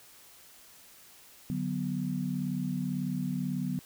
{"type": "chord", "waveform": "sine", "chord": "B minor", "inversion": "first", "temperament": "equal", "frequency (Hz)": [146.83, 185, 246.9], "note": ["D3", "F#3", "B3"], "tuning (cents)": [0, 0, 0], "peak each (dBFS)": [-35, -33, -34], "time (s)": [1.5, 3.79], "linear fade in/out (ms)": 0, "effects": ["white hiss -55 dBFS RMS until 3.85 s"]}